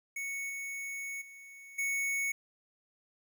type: tone with level steps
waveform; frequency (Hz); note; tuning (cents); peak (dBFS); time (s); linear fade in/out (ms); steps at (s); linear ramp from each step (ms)
square; 2217; C#7; 0; -36 / -38 / -50 / -31; 0.16-2.32; 5; 0.49 / 1.21 / 1.78; 10
effects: 11-bit